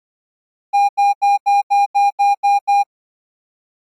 triangle tone bursts, 807 Hz, G#5, 50 cents flat, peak -8 dBFS, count 9, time 0.73-2.834 s, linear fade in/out 20 ms, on 160 ms, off 83 ms, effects AAC 64 kbps

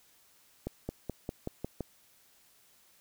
accelerating click train, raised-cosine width 2 ms, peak -21 dBFS, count 7, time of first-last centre 0.67-1.807 s, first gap 220 ms, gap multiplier 0.94, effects white hiss -64 dBFS RMS until 3 s

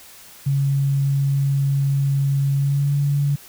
sine tone with pitch glide, 138.59 to 142.49 Hz, C#3 to C#3, 0 to +48 cents, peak -16 dBFS, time 0.46-3.36 s, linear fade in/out 10 ms, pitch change +48 cents, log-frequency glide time 2.53-2.93 s, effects white hiss -44 dBFS RMS until 3.48 s

